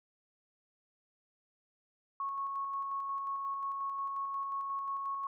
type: tone with tremolo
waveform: sine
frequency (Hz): 1101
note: C#6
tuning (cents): -12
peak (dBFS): -33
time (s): 2.2-5.27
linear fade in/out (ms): 2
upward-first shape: square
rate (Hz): 5.6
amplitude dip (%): 25
effects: none